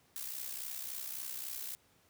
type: noise with amplitude modulation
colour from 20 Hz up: blue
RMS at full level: -39 dBFS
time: 0.16-1.75 s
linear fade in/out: 0 ms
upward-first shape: sine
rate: 63.6 Hz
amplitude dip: 65%
effects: pink hiss -68 dBFS RMS until 2.09 s + high-pass 80 Hz 12 dB/octave